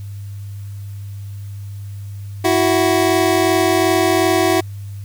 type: tone pair together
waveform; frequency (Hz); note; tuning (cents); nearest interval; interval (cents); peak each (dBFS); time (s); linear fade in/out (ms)
25% pulse; 329.6 / 372.3; E4 / F#4; 0 / +11; major second; 211; -12; 2.44-4.61; 10
effects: added 100 Hz sine -27 dBFS peak until 5.04 s + white hiss -50 dBFS RMS until 5.04 s